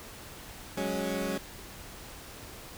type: chord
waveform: 20% pulse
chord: F# suspended second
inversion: none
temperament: equal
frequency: 185 / 207.7 / 277.2 Hz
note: F#3 / G#3 / C#4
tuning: 0 / 0 / 0 cents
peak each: -30 dBFS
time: 0.77-1.38 s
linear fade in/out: 5 ms
effects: pink hiss -46 dBFS RMS until 2.77 s